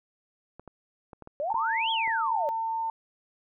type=clicks; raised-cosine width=1 ms; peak=-30 dBFS; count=7; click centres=0.596 / 0.677 / 1.132 / 1.223 / 1.274 / 1.542 / 2.077 s
type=exponential two-way sweep; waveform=sine; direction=up then down; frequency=554.4 to 3400 to 554.4 Hz; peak=-27 dBFS; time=1.4-2.49 s; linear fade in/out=0 ms; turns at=1.91 s
type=tone; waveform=sine; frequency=901 Hz; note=A5; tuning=41 cents sharp; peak=-27 dBFS; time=1.5-2.9 s; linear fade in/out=2 ms
effects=none